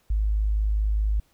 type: tone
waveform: sine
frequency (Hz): 52.4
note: G#1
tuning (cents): +16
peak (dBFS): -20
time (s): 0.1-1.2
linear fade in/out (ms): 5
effects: pink hiss -65 dBFS RMS until 1.33 s